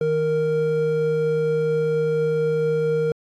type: tone pair together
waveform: triangle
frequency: 156.5 / 465.2 Hz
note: D#3 / A#4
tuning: +10 / -4 cents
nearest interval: octave + perfect fifth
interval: 1886 cents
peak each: -24 / -17 dBFS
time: 0.01-3.12 s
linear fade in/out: 2 ms
effects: AAC 48 kbps